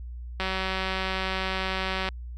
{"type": "click train", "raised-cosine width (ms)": 0.3, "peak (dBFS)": -13, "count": 320, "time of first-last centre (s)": [0.4, 2.088], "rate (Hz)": 189, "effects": ["added 60 Hz sine -35 dBFS peak until 2.37 s"]}